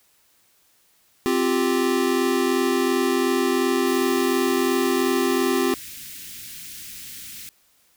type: chord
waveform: square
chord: C suspended fourth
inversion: none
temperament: equal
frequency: 261.6 / 349.2 / 392 Hz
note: C4 / F4 / G4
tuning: 0 / 0 / 0 cents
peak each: -24 dBFS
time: 1.26-5.74 s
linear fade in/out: 0 ms
type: band-stop noise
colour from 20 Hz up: white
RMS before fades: -38 dBFS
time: 3.87-7.49 s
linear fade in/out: 0 ms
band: 300 to 1800 Hz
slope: 24 dB/octave
effects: white hiss -61 dBFS RMS until 7.96 s